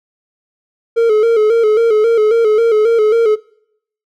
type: tone with vibrato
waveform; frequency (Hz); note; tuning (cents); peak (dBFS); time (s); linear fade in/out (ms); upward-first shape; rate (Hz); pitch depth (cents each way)
triangle; 444.3; A4; +17; -6; 0.96-3.36; 20; square; 3.7; 67
effects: noise-tail reverb RT60 0.7 s tail -22 dB re dry